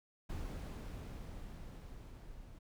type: noise with level ramp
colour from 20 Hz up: brown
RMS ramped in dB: -41 to -54 dBFS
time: 0.29-2.59 s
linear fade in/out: 10 ms
effects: none